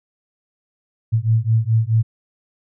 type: beating tone pair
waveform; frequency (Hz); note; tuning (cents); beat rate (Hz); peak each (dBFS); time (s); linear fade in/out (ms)
sine; 110 / 114.7; A2 / A#2; 0 / -28; 4.7; -17; 1.12-2.03; 20
effects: none